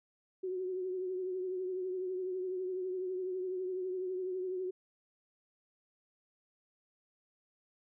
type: tone with vibrato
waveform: sine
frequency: 370 Hz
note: F#4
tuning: in tune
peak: -34 dBFS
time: 0.43-4.71 s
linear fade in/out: 10 ms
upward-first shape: triangle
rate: 12 Hz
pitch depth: 49 cents each way
effects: none